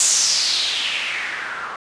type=noise with low-pass filter sweep; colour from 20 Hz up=blue; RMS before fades=-21 dBFS; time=0-1.76 s; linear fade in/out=2 ms; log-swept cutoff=7500 to 1200 Hz; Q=3.6; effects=resampled to 22050 Hz